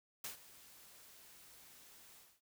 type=noise with ADSR envelope; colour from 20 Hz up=white; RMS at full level=-43 dBFS; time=0.24-2.41 s; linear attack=3 ms; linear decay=120 ms; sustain=-17 dB; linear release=250 ms; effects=none